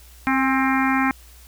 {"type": "harmonic tone with a mistuned harmonic", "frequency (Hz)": 264.8, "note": "C4", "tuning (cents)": 21, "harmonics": [1, 3, 4, 5, 6, 7, 8, 9], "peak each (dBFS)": [-20, -25, -26, -27, -28, -28, -29, -30], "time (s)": [0.27, 1.11], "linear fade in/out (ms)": 0, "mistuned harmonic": 3, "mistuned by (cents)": 29, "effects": ["added 60 Hz sine -45 dBFS peak until 1.47 s", "white hiss -50 dBFS RMS until 1.47 s"]}